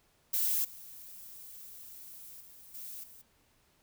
violet noise with level steps, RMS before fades -30 / -49 / -54 / -44 / -54 dBFS, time 0.33-3.22 s, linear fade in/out 10 ms, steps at 0.64 / 2.4 / 2.74 / 3.03 s, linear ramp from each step 10 ms, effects pink hiss -69 dBFS RMS until 3.82 s

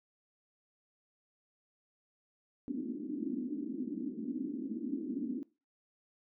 white band-pass noise, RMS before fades -38 dBFS, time 2.68-5.43 s, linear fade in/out 0 ms, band 230 to 300 Hz, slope 48 dB/octave, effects noise-tail reverb RT60 0.3 s tail -20 dB re dry

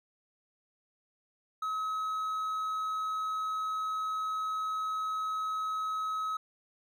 triangle tone, 1280 Hz, D#6, 49 cents sharp, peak -29 dBFS, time 1.62-6.37 s, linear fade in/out 5 ms, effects none

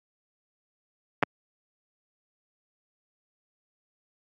clicks, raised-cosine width 0.5 ms, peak -6 dBFS, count 2, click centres 1.227 / 1.234 s, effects high-pass 150 Hz 12 dB/octave + AAC 32 kbps

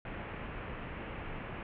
pink low-pass noise, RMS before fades -42 dBFS, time 0.05-1.63 s, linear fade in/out 2 ms, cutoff 2800 Hz, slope 48 dB/octave, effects none

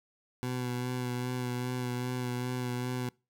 20% pulse tone with vibrato, 124.6 Hz, B2, 16 cents sharp, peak -27 dBFS, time 0.43-3.09 s, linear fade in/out 0 ms, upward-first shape sine, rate 2.5 Hz, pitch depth 21 cents each way, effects noise-tail reverb RT60 0.3 s tail -25 dB re dry

